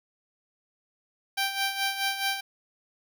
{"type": "tone with tremolo", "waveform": "10% pulse", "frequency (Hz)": 784, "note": "G5", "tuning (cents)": 0, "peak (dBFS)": -16, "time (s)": [1.37, 2.41], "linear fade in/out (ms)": 10, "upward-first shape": "sine", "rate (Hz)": 4.7, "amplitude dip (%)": 65, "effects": []}